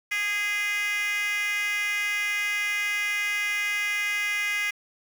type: tone with high-pass filter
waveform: 10% pulse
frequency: 412.4 Hz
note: G#4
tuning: 12 cents flat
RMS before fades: -27 dBFS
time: 0.11-4.71 s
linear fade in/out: 10 ms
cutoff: 2100 Hz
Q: 4.1
effects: 8-bit